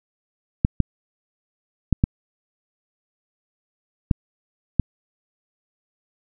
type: clicks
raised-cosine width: 5 ms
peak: -3 dBFS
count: 6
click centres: 0.649 / 0.803 / 1.927 / 2.039 / 4.112 / 4.797 s
effects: none